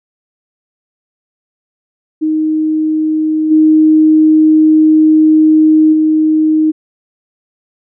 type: tone with level steps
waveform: sine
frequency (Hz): 311.8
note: D#4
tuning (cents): +4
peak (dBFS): -10 / -4 / -7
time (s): 2.21-6.72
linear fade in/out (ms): 20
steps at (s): 3.5 / 5.92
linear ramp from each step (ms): 20
effects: none